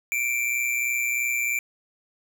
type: tone with amplitude modulation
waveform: square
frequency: 2349 Hz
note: D7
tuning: in tune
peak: -21 dBFS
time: 0.12-1.59 s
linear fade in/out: 0 ms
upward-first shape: sine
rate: 123 Hz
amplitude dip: 60%
effects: none